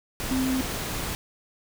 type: tone in noise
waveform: sine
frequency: 260.7 Hz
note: C4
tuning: 6 cents flat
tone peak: -23 dBFS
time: 0.31-0.61 s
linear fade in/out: 0 ms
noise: pink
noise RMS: -31 dBFS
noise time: 0.2-1.15 s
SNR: +5 dB
effects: none